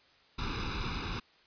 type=noise with comb filter; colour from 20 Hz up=pink; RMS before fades=-35 dBFS; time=0.38-1.2 s; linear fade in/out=10 ms; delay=0.79 ms; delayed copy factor=+0.85; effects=white hiss -63 dBFS RMS until 1.46 s + resampled to 11025 Hz